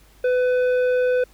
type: tone with tanh clipping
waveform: sine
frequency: 501 Hz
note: B4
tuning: 25 cents sharp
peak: -18 dBFS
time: 0.24-1.24 s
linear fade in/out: 5 ms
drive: 9 dB
effects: added 50 Hz sine -51 dBFS peak until 1.33 s + pink hiss -55 dBFS RMS until 1.33 s